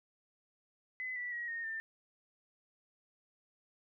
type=tone with pitch steps; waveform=sine; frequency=2022 / 1962.2 / 1904.1 / 1847.8 / 1793.1 Hz; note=B6 / B6 / A#6 / A#6 / A6; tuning=+40 / -12 / +36 / -16 / +32 cents; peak=-37 dBFS; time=1-1.8 s; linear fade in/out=0 ms; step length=160 ms; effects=none